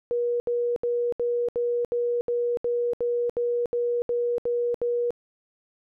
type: tone bursts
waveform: sine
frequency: 479.5 Hz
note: A#4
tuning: 49 cents sharp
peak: -22 dBFS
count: 14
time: 0.11-5.106 s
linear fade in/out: 0 ms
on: 290 ms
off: 72 ms
effects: none